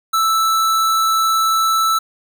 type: tone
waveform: square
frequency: 1318.5 Hz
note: E6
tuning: in tune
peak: -14 dBFS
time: 0.13-1.99 s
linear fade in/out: 10 ms
effects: none